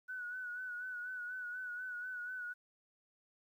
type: tone with vibrato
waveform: sine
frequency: 1480 Hz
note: F#6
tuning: in tune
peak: -40 dBFS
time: 0.08-2.54 s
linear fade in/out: 20 ms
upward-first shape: sine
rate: 4.1 Hz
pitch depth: 43 cents each way
effects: 12-bit